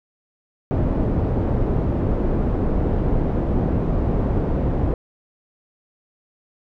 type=low-pass noise; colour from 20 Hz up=pink; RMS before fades=-20 dBFS; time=0.71-4.94 s; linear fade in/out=0 ms; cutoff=490 Hz; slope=12 dB/octave; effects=none